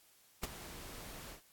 pink noise with ADSR envelope, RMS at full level -34 dBFS, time 0.43-1.42 s, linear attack 6 ms, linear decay 23 ms, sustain -15 dB, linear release 120 ms, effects white hiss -66 dBFS RMS until 1.52 s + AAC 64 kbps

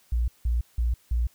sine tone bursts, 59 Hz, A#1, 22 cents sharp, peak -21 dBFS, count 4, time 0.12-1.27 s, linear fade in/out 5 ms, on 160 ms, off 170 ms, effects white hiss -61 dBFS RMS until 1.34 s

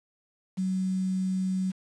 sine tone with quantisation, 187.6 Hz, F#3, 24 cents sharp, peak -25 dBFS, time 0.57-1.72 s, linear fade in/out 20 ms, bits 8, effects resampled to 24000 Hz

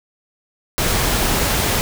pink noise, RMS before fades -18 dBFS, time 0.78-1.81 s, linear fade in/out 0 ms, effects none

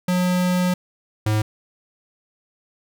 square tone pair in turn, 180.6 / 107.39 Hz, F#3 / A2, -42 / -42 cents, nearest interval major sixth, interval 900 cents, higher first, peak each -18 dBFS, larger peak neither, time 0.08-0.74 / 1.26-1.42 s, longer first, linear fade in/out 5 ms, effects none

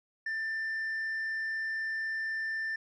sine tone with tanh clipping, 1782 Hz, A6, 22 cents sharp, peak -32 dBFS, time 0.26-2.76 s, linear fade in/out 5 ms, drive 2 dB, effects none

